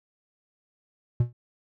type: tone with exponential decay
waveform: triangle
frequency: 120 Hz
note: B2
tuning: 49 cents flat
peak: -13 dBFS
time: 1.2-1.33 s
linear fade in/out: 5 ms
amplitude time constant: 27 ms
effects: none